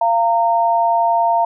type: tone pair together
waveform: sine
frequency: 689.2 / 920 Hz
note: F5 / A#5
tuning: -23 / -23 cents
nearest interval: perfect fourth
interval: 500 cents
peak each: -15 / -15 dBFS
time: 0.01-1.45 s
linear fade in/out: 5 ms
effects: none